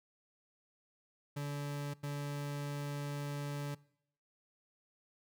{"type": "tone bursts at uneven times", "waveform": "40% pulse", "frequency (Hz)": 144.1, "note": "D3", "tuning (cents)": -33, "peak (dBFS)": -36, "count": 2, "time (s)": [[1.36, 1.94], [2.03, 3.75]], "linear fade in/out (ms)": 10, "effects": ["noise-tail reverb RT60 0.7 s tail -22 dB re dry"]}